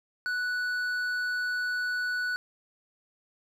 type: tone with hard clipping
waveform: sine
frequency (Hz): 1480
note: F#6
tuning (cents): 0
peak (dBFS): -29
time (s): 0.26-2.36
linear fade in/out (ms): 0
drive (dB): 6
effects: none